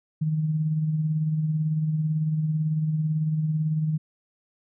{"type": "tone with tremolo", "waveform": "sine", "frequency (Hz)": 155.56, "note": "D#3", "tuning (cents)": 0, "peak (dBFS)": -20, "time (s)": [0.21, 3.98], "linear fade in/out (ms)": 10, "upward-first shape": "sine", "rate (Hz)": 18, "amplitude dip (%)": 40, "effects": []}